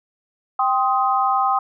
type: chord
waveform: sine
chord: C minor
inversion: second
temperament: just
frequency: 784.9 / 1046.5 / 1255.8 Hz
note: G5 / C6 / Eb6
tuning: +2 / 0 / +16 cents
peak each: -19 / -22 / -20 dBFS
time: 0.59-1.59 s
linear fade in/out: 5 ms
effects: none